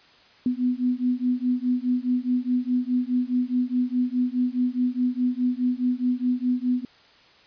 sine beating tone pair, 246.9 / 251.7 Hz, B3 / B3, 0 / +33 cents, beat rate 4.8 Hz, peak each -24 / -24 dBFS, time 0.46-6.85 s, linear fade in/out 2 ms, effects white hiss -54 dBFS RMS until 7.46 s + resampled to 11025 Hz

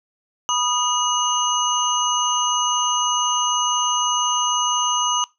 sine tone cluster, 983 / 1237 / 2902 / 6200 Hz, B5 / D#6 / F#7 / G8, -8 / -10 / -34 / -20 cents, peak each -24 dBFS, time 0.49-5.24 s, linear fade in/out 0 ms, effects noise-tail reverb RT60 0.2 s tail -20 dB re dry

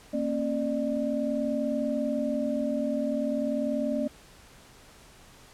sine tone cluster, 232.2 / 272.6 / 598 Hz, A#3 / C#4 / D5, -7 / -29 / +31 cents, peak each -30 dBFS, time 0.13-4.08 s, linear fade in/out 10 ms, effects pink hiss -53 dBFS RMS until 5.53 s + low-pass 11000 Hz 12 dB/octave

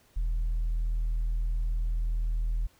sine tone with tanh clipping, 40.38 Hz, E1, 35 cents flat, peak -26 dBFS, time 0.16-2.67 s, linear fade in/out 10 ms, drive 1 dB, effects pink hiss -63 dBFS RMS until 2.79 s

